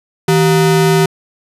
square ring-modulated tone, 273.6 Hz, C#4, 23 cents flat, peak -6 dBFS, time 0.28-1.06 s, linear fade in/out 5 ms, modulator 113 Hz, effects resampled to 32000 Hz

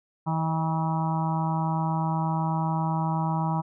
harmonic tone with a mistuned harmonic, 161.1 Hz, E3, 39 cents flat, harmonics 1 / 2 / 4 / 5 / 6 / 7 / 8, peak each -25 / -37 / -39 / -32 / -31 / -39 / -41 dBFS, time 0.26-3.62 s, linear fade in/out 20 ms, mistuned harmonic 4, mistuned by -27 cents, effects none

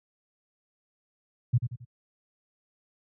sine tone with echo, 120.1 Hz, B2, 48 cents flat, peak -17 dBFS, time 1.53-1.58 s, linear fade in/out 10 ms, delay 90 ms, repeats 3, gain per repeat -8 dB, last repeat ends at 1.85 s, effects high-pass 80 Hz 12 dB/octave

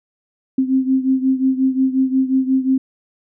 sine beating tone pair, 261.6 / 267.2 Hz, C4 / C4, 0 / +36 cents, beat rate 5.6 Hz, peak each -15 / -19 dBFS, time 0.58-2.78 s, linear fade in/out 5 ms, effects none

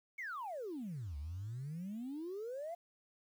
sine exponential two-way sweep, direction down then up, 2269 to 69.3 to 707 Hz, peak -39 dBFS, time 0.18-2.75 s, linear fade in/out 10 ms, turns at 1.17 s, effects tanh soft clip ceiling -37 dBFS + 11-bit

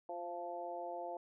harmonic tone with a mistuned harmonic, 174.61 Hz, F3, in tune, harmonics 2 / 3 / 4 / 5, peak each -49 / -46 / -43 / -48 dBFS, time 0.09-1.17 s, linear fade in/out 2 ms, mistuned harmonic 4, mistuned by -18 cents, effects none

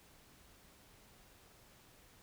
silence, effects pink hiss -63 dBFS RMS until 2.22 s

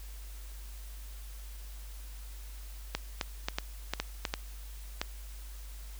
clicks, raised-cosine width 0.2 ms, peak -13 dBFS, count 9, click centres 2.95 / 3.212 / 3.485 / 3.585 / 3.936 / 4 / 4.252 / 4.339 / 5.015 s, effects added 50 Hz sine -42 dBFS peak until 5.99 s + white hiss -54 dBFS RMS until 5.99 s

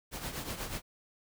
pink noise with tremolo, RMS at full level -36 dBFS, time 0.11-0.82 s, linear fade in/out 50 ms, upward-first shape triangle, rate 8.2 Hz, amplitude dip 70%, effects none

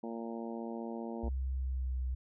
harmonic tone, 115.2 Hz, A#2, 20 cents flat, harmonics 2 / 3 / 4 / 5 / 6 / 7 / 8, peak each -40 / -44 / -46 / -48 / -50 / -51 / -52 dBFS, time 0.03-1.29 s, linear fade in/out 5 ms
sine tone with pitch glide, 65.41 to 63.58 Hz, C2 to C2, 0 to -49 cents, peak -32 dBFS, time 1.23-2.15 s, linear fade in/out 10 ms, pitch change -49 cents, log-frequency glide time 1.54-1.97 s
effects none

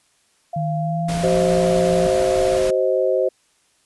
sine tone, 690 Hz, F5, 21 cents flat, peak -24 dBFS, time 0.53-2.58 s, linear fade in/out 5 ms
sine tone with pitch glide, 155.56 to 174.61 Hz, D#3 to F3, 0 to 0 cents, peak -21 dBFS, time 0.56-2.07 s, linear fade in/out 5 ms, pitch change +200 cents, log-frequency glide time 0.77-1.34 s
pink noise, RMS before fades -29 dBFS, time 1.08-2.71 s, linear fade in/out 10 ms
sine chord, C diminished, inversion second, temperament just, 376.7 / 523.3 / 627.9 Hz, Gb4 / C5 / Eb5, +31 / 0 / +16 cents, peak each -21 / -18 / -22 dBFS, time 1.23-3.29 s, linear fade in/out 10 ms
effects white hiss -61 dBFS RMS until 3.85 s + resampled to 24000 Hz

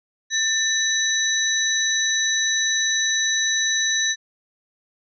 sine tone cluster, 1785 / 3911 / 6010 Hz, A6 / B7 / F#8, +24 / -18 / +26 cents, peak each -23 dBFS, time 0.3-4.16 s, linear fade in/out 50 ms, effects none

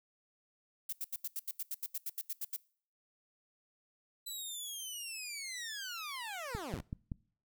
violet noise bursts, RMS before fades -38 dBFS, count 15, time 0.89-2.565 s, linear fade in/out 5 ms, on 37 ms, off 80 ms
15% pulse linear sweep, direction down, 4000 to 33.58 Hz, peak -34 dBFS, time 4.26-6.82 s, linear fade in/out 10 ms
click train, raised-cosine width 5 ms, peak -26 dBFS, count 4, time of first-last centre 6.55-7.118 s, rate 5.28 Hz
effects noise-tail reverb RT60 0.5 s tail -23 dB re dry

